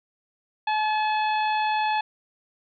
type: harmonic tone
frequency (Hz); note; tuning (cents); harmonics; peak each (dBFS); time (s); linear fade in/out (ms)
858; A5; -44; 1 / 2 / 3 / 4 / 5; -22 / -32 / -32 / -37 / -41; 0.67-2.01; 5
effects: none